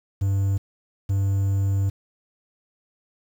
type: tone bursts at uneven times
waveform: triangle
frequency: 98 Hz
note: G2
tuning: in tune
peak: -17 dBFS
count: 2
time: 0.21-0.58 / 1.09-1.9 s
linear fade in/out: 10 ms
effects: 8-bit